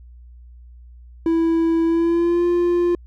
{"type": "tone with pitch glide", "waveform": "triangle", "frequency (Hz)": [329.6, 349], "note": ["E4", "F4"], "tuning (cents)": [0, -1], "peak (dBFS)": -13, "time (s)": [1.26, 2.95], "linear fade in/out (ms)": 2, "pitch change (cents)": 99, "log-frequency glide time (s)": [1.85, 2.46], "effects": ["added 60 Hz sine -40 dBFS peak until 3.06 s"]}